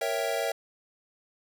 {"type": "chord", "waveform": "square", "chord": "A# diminished seventh", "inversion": "none", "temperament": "equal", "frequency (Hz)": [466.2, 554.4, 659.3, 784], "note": ["A#4", "C#5", "E5", "G5"], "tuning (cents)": [0, 0, 0, 0], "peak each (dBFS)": [-34, -33, -32, -36], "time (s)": [0.01, 0.52], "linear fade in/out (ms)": 5, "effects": []}